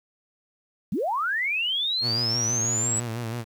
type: linear sweep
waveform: sine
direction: up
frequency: 146.83 to 7902 Hz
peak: -23 dBFS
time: 0.92-3 s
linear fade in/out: 5 ms
type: tone with vibrato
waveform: sawtooth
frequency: 116.3 Hz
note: A#2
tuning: 4 cents flat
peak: -25 dBFS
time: 2.01-3.45 s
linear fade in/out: 50 ms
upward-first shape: sine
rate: 6.1 Hz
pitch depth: 72 cents each way
effects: 9-bit